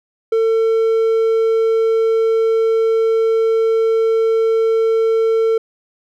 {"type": "tone", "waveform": "triangle", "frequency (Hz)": 450, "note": "A4", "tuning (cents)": 39, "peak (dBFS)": -10, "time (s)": [0.32, 5.58], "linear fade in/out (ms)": 5, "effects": []}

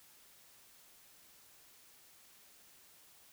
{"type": "silence", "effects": ["white hiss -62 dBFS RMS until 3.32 s"]}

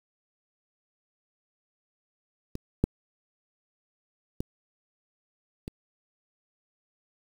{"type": "clicks", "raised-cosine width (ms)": 3, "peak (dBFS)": [-21, -8, -17, -23], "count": 4, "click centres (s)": [2.554, 2.84, 4.405, 5.679], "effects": ["7-bit"]}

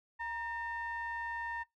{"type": "ring-modulated tone", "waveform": "triangle", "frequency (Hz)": 440, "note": "A4", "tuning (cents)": 0, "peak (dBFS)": -31, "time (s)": [0.19, 1.64], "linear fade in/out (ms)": 20, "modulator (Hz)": 1380, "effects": ["noise-tail reverb RT60 0.2 s tail -25 dB re dry"]}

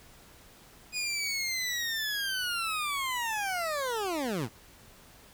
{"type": "linear sweep", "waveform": "20% pulse", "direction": "down", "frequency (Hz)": [2489, 96.4], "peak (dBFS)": -25, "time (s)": [0.92, 4.49], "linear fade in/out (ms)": 50, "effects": ["pink hiss -55 dBFS RMS until 5.33 s"]}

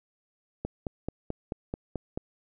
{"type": "click train", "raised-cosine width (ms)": 2, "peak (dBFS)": -18, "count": 8, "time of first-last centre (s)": [0.65, 2.175], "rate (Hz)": 4.59, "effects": []}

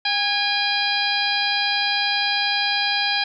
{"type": "harmonic tone with a mistuned harmonic", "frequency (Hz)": 810, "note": "G#5", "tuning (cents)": -43, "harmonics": [1, 2, 3, 4, 5, 6], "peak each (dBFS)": [-26, -26, -26, -26, -26, -26], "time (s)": [0.05, 3.24], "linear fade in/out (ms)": 5, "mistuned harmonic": 2, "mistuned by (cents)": 34, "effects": []}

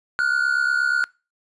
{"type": "tone pair together", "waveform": "triangle", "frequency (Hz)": [1419, 1487.4], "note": ["F6", "F#6"], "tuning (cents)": [27, 9], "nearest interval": "minor second", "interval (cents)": 82, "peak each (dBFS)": -19, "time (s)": [0.19, 1.04], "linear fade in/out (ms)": 0, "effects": ["noise-tail reverb RT60 0.3 s tail -24 dB re dry", "resampled to 24000 Hz"]}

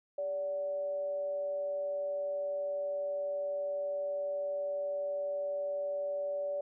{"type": "tone with frequency modulation", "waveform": "sine", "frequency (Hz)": 576, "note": "D5", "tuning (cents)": -34, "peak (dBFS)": -32, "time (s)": [0.18, 6.61], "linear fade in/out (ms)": 5, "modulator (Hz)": 172, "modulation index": 0.22, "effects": []}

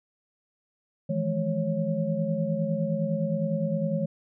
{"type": "tone cluster", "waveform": "sine", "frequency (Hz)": [159.4, 169.2, 211.7, 550], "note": ["D#3", "E3", "G#3", "C#5"], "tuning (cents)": [42, 45, 33, -14], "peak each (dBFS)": -30, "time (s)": [1.09, 4.06], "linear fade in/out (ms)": 10, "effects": []}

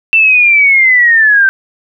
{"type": "linear sweep", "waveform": "sine", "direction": "down", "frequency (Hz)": [2683, 1541], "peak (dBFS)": -4, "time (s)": [0.13, 1.49], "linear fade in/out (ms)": 0, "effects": []}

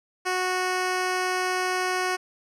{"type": "tone with low-pass filter", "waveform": "10% pulse", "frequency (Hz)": 367.8, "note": "F#4", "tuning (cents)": -10, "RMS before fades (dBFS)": -26, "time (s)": [0.25, 2.17], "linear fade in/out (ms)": 20, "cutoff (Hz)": 9400, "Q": 0.7, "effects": []}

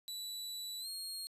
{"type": "tone with pitch glide", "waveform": "sawtooth", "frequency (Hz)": [3951, 4259], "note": ["B7", "C8"], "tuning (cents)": [0, 30], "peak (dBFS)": -38, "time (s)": [0.08, 1.27], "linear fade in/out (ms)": 0, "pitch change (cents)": 130, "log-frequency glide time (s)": [0.8, 0.88], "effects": ["resampled to 32000 Hz", "12-bit"]}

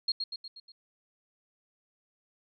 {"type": "tone with echo", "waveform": "sine", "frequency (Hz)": 4264, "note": "C8", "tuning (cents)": 32, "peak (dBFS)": -25, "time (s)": [0.08, 0.12], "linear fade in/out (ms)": 5, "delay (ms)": 120, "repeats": 5, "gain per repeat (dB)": -5, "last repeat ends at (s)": 0.72, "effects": []}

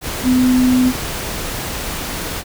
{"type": "tone in noise", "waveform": "sine", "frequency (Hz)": 253.3, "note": "B3", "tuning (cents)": 44, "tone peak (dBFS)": -10, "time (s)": [0.23, 0.93], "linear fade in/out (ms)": 50, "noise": "pink", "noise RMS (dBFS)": -24, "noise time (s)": [0.01, 2.44], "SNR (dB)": 11, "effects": []}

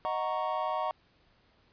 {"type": "chord", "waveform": "triangle", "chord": "D# minor seventh", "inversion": "none", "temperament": "equal", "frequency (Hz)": [622.3, 740, 932.3, 1108.7], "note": ["D#5", "F#5", "A#5", "C#6"], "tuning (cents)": [0, 0, 0, 0], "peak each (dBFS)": -33, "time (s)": [0.05, 0.91], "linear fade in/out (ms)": 0, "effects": ["pink hiss -66 dBFS RMS until 1.72 s", "resampled to 11025 Hz"]}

